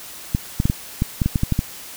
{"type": "clicks", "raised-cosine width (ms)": 5, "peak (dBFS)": -5, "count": 11, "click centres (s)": [0.349, 0.601, 0.655, 0.699, 1.021, 1.218, 1.26, 1.358, 1.434, 1.523, 1.591], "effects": ["white hiss -37 dBFS RMS until 1.96 s"]}